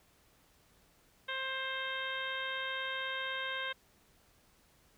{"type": "harmonic tone", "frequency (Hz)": 528, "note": "C5", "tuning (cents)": 16, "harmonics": [1, 2, 3, 4, 5, 6, 7], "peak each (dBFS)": [-45, -43, -39, -43, -47, -43, -45], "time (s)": [1.28, 3.73], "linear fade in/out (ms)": 10, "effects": ["pink hiss -67 dBFS RMS until 4.97 s"]}